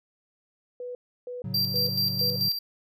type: tone bursts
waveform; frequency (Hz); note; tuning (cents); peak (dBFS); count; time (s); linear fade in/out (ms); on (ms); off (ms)
sine; 493.3; B4; -2; -33; 4; 0.8-2.36; 2; 150; 320
type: chord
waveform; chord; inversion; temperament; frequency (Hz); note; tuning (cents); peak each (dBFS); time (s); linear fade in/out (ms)
triangle; F# minor; first; equal; 110 / 138.59 / 185; A2 / C#3 / F#3; 0 / 0 / 0; -33; 1.44-2.49; 5
type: tone with tremolo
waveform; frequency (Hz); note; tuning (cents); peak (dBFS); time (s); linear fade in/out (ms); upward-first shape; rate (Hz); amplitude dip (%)
square; 4716; D8; +6; -23; 1.54-2.59; 5; square; 4.6; 55
effects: none